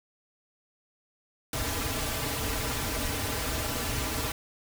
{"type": "noise with comb filter", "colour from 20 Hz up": "pink", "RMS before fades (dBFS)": -31, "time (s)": [1.53, 4.32], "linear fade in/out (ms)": 2, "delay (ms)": 5.5, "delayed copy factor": -0.9, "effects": []}